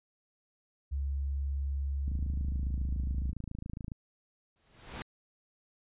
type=tone with pitch glide; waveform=sine; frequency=69.3 to 65.68 Hz; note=C#2 to C2; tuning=0 to +7 cents; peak=-30 dBFS; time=0.91-3.32 s; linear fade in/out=20 ms; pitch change=-93 cents; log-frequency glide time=2.43-2.67 s
type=click train; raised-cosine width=5 ms; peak=-27 dBFS; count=51; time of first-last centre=2.08-3.918 s; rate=27.2 Hz
type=noise with exponential growth; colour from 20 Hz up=pink; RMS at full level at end=-37 dBFS; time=4.56-5.02 s; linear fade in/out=0 ms; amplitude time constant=100 ms
effects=resampled to 8000 Hz